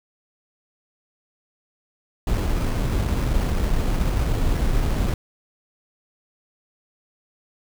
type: noise with sample-and-hold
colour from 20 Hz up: brown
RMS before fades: -21 dBFS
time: 2.27-5.14 s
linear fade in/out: 2 ms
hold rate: 3675 Hz
effects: none